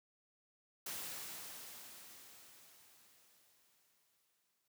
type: noise with exponential decay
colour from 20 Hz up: white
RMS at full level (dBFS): -43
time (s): 0.86-4.68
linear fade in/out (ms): 5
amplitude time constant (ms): 830
effects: noise-tail reverb RT60 0.1 s tail -24 dB re dry + high-pass 100 Hz 12 dB/octave